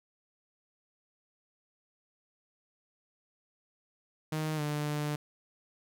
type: tone with pitch glide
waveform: sawtooth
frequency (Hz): 155.56 to 148.71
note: D#3 to D3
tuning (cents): 0 to +22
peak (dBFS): -27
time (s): 4.32-5.16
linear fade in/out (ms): 5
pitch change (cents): -78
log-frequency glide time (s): 4.56-4.61
effects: none